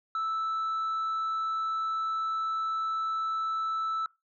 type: tone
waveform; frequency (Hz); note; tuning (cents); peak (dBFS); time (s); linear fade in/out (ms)
sine; 1316; E6; -3; -25; 0.15-4.06; 2
effects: noise-tail reverb RT60 0.2 s tail -21 dB re dry + tanh soft clip ceiling -27 dBFS